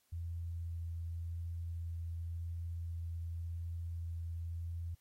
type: tone with vibrato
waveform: sine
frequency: 84.2 Hz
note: E2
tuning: 37 cents sharp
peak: -38 dBFS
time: 0.12-4.95 s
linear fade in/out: 10 ms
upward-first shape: sine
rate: 0.9 Hz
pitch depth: 8 cents each way
effects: white hiss -75 dBFS RMS until 5 s + AAC 48 kbps